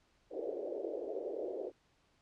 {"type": "band-pass noise", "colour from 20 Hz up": "pink", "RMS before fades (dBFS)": -40, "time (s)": [0.3, 1.72], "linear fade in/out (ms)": 50, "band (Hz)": [350, 600], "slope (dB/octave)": 48, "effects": ["pink hiss -72 dBFS RMS until 2.21 s", "low-pass 6000 Hz 12 dB/octave"]}